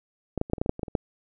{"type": "clicks", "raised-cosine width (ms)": 2, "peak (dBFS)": [-14, -11, -25, -7, -24, -11, -17, -7, -23, -14, -25, -9], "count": 12, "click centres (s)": [0.377, 0.414, 0.499, 0.534, 0.582, 0.615, 0.661, 0.694, 0.794, 0.832, 0.882, 0.952], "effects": []}